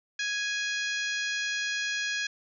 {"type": "harmonic tone", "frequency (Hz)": 830.6, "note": "G#5", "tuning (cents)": 0, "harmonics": [2, 3, 4, 5, 6, 7, 8], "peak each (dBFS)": [-31, -35, -37, -39, -41, -42, -43], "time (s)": [0.19, 2.27], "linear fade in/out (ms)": 5, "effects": []}